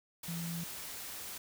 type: tone in noise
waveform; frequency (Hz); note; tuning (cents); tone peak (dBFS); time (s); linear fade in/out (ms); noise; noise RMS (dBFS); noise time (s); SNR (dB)
sine; 168.7; E3; +40; -37; 0.28-0.64; 5; white; -44; 0.23-1.38; +4
effects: none